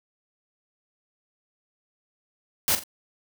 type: noise with echo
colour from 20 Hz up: white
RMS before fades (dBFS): -22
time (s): 2.68-2.75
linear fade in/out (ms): 0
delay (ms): 43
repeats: 2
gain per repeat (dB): -10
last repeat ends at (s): 2.836
effects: none